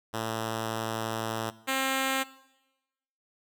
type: tone pair in turn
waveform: 5% pulse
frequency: 111.8 / 266.4 Hz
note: A2 / C4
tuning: +28 / +31 cents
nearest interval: octave + minor third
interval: 1503 cents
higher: second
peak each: -19 / -15 dBFS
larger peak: second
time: 0.13-1.51 / 1.67-2.24 s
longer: first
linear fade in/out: 20 ms
effects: noise-tail reverb RT60 1.0 s tail -19 dB re dry